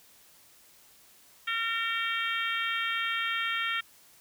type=harmonic tone; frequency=457 Hz; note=A#4; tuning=34 cents flat; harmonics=3 / 4 / 5 / 6 / 7 / 8; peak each=-33 / -33 / -35 / -38 / -35 / -43 dBFS; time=1.47-3.81 s; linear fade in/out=10 ms; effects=white hiss -58 dBFS RMS until 4.2 s